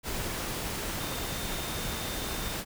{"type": "tone in noise", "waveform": "sine", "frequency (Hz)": 3631, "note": "A#7", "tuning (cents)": -46, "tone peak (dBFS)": -44, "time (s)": [0.97, 2.58], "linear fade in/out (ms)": 50, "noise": "pink", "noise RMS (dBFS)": -34, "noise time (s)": [0.03, 2.65], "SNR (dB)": -13, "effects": []}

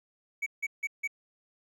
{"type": "tone bursts", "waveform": "triangle", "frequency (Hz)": 2264, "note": "C#7", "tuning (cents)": 36, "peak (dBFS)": -27, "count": 4, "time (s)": [0.42, 1.076], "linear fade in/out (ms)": 10, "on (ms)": 44, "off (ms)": 160, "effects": []}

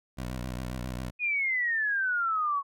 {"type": "tone with vibrato", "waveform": "15% pulse", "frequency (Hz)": 62.4, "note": "B1", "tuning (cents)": 19, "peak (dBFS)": -27, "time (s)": [0.17, 1.11], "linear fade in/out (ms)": 20, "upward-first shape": "square", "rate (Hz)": 7.4, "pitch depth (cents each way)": 66}
{"type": "exponential sweep", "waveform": "sine", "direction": "down", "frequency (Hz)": [2489, 1100], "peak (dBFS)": -25, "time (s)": [1.19, 2.63], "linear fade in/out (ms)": 50}
{"effects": []}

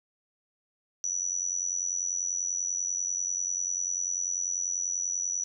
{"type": "tone with amplitude modulation", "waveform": "sine", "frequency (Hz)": 5920, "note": "F#8", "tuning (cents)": 0, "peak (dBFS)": -24, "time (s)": [1.04, 5.44], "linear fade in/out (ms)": 0, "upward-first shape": "sine", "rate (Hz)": 90.2, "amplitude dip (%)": 90, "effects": []}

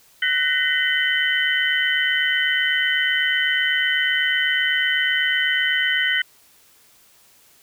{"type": "tone cluster", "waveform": "sine", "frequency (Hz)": [1504, 1870, 2018, 3038], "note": ["F#6", "A#6", "B6", "F#7"], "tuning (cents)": [28, 5, 37, 45], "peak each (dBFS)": -23, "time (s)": [0.22, 6.22], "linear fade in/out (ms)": 5, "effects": ["white hiss -54 dBFS RMS until 7.62 s"]}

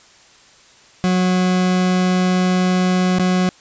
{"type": "tone with dropouts", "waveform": "40% pulse", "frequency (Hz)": 183.1, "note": "F#3", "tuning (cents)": -18, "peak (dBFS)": -13, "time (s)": [1.04, 3.49], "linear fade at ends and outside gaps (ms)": 0, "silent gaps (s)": [3.186, 3.196], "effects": ["white hiss -48 dBFS RMS until 3.6 s", "resampled to 16000 Hz"]}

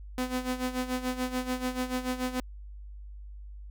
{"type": "tone with tremolo", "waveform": "sawtooth", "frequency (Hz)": 253.3, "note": "B3", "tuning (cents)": 44, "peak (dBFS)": -23, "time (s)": [0.18, 2.4], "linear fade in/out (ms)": 0, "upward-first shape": "sine", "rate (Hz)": 6.9, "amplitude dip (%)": 75, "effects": ["added 50 Hz sine -41 dBFS peak until 3.7 s"]}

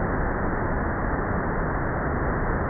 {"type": "low-pass noise", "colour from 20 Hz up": "pink", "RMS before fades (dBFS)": -25, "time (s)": [0, 2.69], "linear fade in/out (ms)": 0, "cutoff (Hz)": 1900, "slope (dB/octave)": 96, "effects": []}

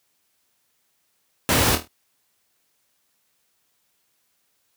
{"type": "noise with echo", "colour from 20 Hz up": "pink", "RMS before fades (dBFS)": -19, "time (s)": [1.49, 1.75], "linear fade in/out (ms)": 0, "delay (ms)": 25, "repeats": 5, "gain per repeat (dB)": -7, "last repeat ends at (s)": 1.875, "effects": ["white hiss -69 dBFS RMS until 4.76 s", "high-pass 60 Hz 12 dB/octave"]}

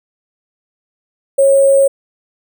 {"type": "tone with sample-and-hold", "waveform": "sine", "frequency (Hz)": 548, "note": "C#5", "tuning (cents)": -20, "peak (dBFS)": -6, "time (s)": [1.38, 1.88], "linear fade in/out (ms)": 10, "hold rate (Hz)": 8820, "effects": []}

